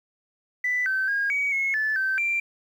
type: tone with pitch steps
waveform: sine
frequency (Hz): 1987 / 1541 / 1628 / 2262 / 2176 / 1741 / 1549 / 2362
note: B6 / G6 / G#6 / C#7 / C#7 / A6 / G6 / D7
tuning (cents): +10 / -30 / -35 / +34 / -33 / -19 / -21 / +9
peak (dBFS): -21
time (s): 0.64-2.4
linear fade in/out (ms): 5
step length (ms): 220
effects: tanh soft clip ceiling -17 dBFS + 9-bit